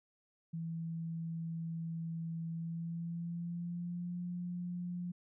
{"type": "tone with pitch glide", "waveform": "sine", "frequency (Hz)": [164.81, 176.64], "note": ["E3", "F3"], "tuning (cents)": [0, 20], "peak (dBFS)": -37, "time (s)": [0.53, 5.12], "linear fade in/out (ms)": 10, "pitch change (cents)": 120, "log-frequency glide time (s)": [2.5, 4.21], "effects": []}